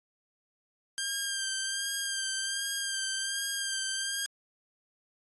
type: tone with vibrato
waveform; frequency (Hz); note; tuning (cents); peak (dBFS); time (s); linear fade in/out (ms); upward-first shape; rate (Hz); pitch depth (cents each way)
10% pulse; 1591; G6; +25; -22; 0.98-4.26; 0; sine; 1.3; 32
effects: AAC 32 kbps